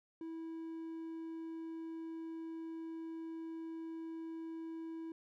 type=tone; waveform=triangle; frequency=326.4 Hz; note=E4; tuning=17 cents flat; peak=-40 dBFS; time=0.21-5.12 s; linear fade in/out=2 ms; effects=none